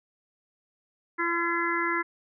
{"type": "harmonic tone", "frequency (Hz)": 340.1, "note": "F4", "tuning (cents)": -46, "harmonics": [1, 3, 4, 5, 6], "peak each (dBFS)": [-31, -31, -31, -31, -31], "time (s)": [1.18, 2.03], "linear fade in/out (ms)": 20, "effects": []}